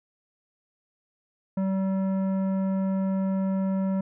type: tone with tanh clipping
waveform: triangle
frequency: 191.7 Hz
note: G3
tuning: 38 cents flat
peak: -25 dBFS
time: 1.57-4.01 s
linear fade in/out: 5 ms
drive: 16 dB
effects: none